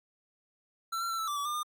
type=tone with pitch steps; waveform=square; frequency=1342 / 1367 / 1342 / 1316 / 1172 / 1144 / 1200 / 1211 Hz; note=E6 / F6 / E6 / E6 / D6 / D6 / D6 / D#6; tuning=+31 / -37 / +31 / -3 / -4 / -46 / +37 / -47 cents; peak=-32 dBFS; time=0.92-1.632 s; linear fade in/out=10 ms; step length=89 ms; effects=none